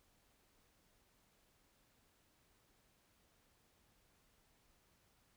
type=silence; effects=pink hiss -74 dBFS RMS until 5.36 s